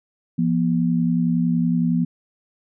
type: tone pair together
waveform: sine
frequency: 171 / 241.8 Hz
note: F3 / B3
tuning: -36 / -36 cents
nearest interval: tritone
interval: 600 cents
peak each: -19 / -20 dBFS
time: 0.38-2.05 s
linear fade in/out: 10 ms
effects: none